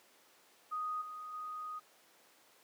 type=tone with level steps; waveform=sine; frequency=1244.5 Hz; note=D#6; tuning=in tune; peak=-35 / -43 / -40 dBFS; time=0.71-1.8 s; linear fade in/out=20 ms; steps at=1.01 / 1.33 s; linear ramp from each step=10 ms; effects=pink hiss -64 dBFS RMS until 2.63 s + high-pass 400 Hz 12 dB/octave